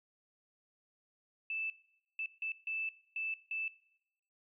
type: tone bursts at uneven times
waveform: sine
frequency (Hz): 2637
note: E7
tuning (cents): 0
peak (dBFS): -35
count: 6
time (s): 1.5-1.7 / 2.19-2.26 / 2.42-2.52 / 2.67-2.89 / 3.16-3.34 / 3.51-3.68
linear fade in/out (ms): 2
effects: noise-tail reverb RT60 0.8 s tail -20 dB re dry